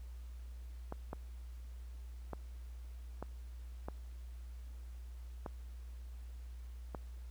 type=clicks; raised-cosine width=1 ms; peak=-27 dBFS; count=7; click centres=0.924 / 1.131 / 2.333 / 3.226 / 3.885 / 5.462 / 6.948 s; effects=added 60 Hz sine -45 dBFS peak until 7.3 s + pink hiss -67 dBFS RMS until 7.3 s